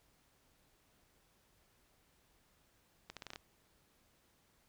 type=accelerating click train; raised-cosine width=0.2 ms; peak=-28 dBFS; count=7; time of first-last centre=3.1-3.359 s; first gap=67 ms; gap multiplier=0.82; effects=pink hiss -72 dBFS RMS until 4.68 s